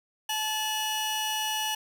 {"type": "tone pair together", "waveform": "sawtooth", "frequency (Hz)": [866, 2918], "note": ["A5", "F#7"], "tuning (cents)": [-28, -25], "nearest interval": "octave + major sixth", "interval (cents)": 2103, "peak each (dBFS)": -27, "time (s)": [0.29, 1.75], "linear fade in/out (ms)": 5, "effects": []}